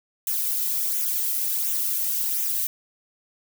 violet noise with flanger, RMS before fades -25 dBFS, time 0.27-2.67 s, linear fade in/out 2 ms, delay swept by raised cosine 0.21 to 1.81 ms, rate 1.4 Hz, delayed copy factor -0.5, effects none

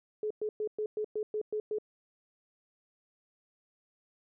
sine tone bursts, 426.5 Hz, G#4, 46 cents sharp, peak -30 dBFS, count 9, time 0.23-1.785 s, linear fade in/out 2 ms, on 75 ms, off 110 ms, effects none

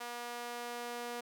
sawtooth tone with high-pass filter sweep, 240 Hz, B3, 49 cents flat, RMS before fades -42 dBFS, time 0-1.21 s, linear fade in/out 10 ms, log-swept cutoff 740 to 480 Hz, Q 1.1, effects none

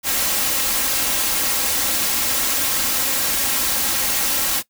white noise with comb filter, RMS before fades -20 dBFS, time 0.03-4.63 s, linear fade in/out 50 ms, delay 3.7 ms, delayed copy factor +0.5, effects noise-tail reverb RT60 0.1 s tail -19 dB re dry

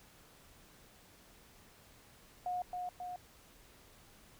sine tone with echo, 721 Hz, F#5, 45 cents flat, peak -34 dBFS, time 2.46-2.62 s, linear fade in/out 2 ms, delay 270 ms, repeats 2, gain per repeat -3 dB, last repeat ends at 3.16 s, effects pink hiss -61 dBFS RMS until 4.39 s

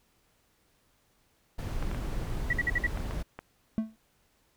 brown noise, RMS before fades -33 dBFS, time 1.58-3.23 s, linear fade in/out 10 ms
clicks, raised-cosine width 0.5 ms, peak -24 dBFS, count 6, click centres 1.826 / 1.914 / 1.947 / 2.974 / 3.11 / 3.39 s
sine tone bursts, 1938 Hz, B6, 33 cents flat, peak -24 dBFS, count 5, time 2.5-2.868 s, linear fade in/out 5 ms, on 32 ms, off 52 ms
triangle tone with exponential decay, 220.2 Hz, A3, 2 cents sharp, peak -20 dBFS, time 3.78-3.96 s, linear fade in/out 0 ms, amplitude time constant 38 ms
effects pink hiss -69 dBFS RMS until 4.56 s

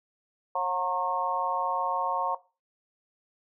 harmonic tone with a mistuned harmonic, 180.8 Hz, F#3, 40 cents flat, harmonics 3 / 4 / 5 / 6, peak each -33 / -32 / -30 / -31 dBFS, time 0.55-2.35 s, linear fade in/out 5 ms, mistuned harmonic 5, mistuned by +29 cents, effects noise-tail reverb RT60 0.3 s tail -17 dB re dry

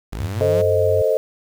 sawtooth linear sweep, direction up, 41.2 to 187.8 Hz, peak -22 dBFS, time 0.12-0.62 s, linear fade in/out 10 ms
sine tone with pitch glide, 98 to 95.32 Hz, G2 to G2, 0 to -48 cents, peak -22 dBFS, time 0.2-1.02 s, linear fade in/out 5 ms, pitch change -48 cents, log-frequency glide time 0.4-0.74 s
sine chord, A diminished, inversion none, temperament equal, 440 / 523.3 / 622.3 Hz, A4 / C5 / Eb5, 0 / 0 / 0 cents, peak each -19 dBFS, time 0.41-1.17 s, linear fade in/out 0 ms
effects 7-bit

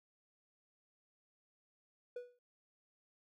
triangle tone with exponential decay, 489.7 Hz, B4, 15 cents flat, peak -37 dBFS, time 2.16-2.39 s, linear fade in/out 5 ms, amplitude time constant 50 ms, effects none

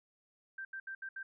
sine tone bursts at uneven times, 1568 Hz, G6, in tune, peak -40 dBFS, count 5, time 0.58-0.65 / 0.73-0.8 / 0.87-0.95 / 1.02-1.09 / 1.16-1.23 s, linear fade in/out 5 ms, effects none

